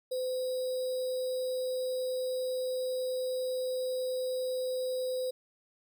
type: tone with sample-and-hold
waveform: sine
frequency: 511 Hz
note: C5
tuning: 41 cents flat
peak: -30 dBFS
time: 0.11-5.31 s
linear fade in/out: 10 ms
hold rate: 4410 Hz
effects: none